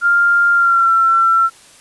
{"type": "tone with pitch glide", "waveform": "sine", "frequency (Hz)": [1398, 1348.8], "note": ["F6", "E6"], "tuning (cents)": [1, 39], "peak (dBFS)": -9, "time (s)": [0.01, 1.5], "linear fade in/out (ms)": 50, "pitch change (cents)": -62, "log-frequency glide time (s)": [0.53, 0.93], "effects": ["white hiss -44 dBFS RMS until 1.8 s", "resampled to 24000 Hz"]}